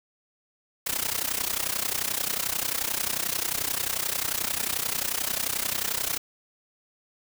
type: noise with amplitude modulation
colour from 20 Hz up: white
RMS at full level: -25 dBFS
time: 0.86-6.18 s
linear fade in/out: 10 ms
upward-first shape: sine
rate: 31.3 Hz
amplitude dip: 85%
effects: none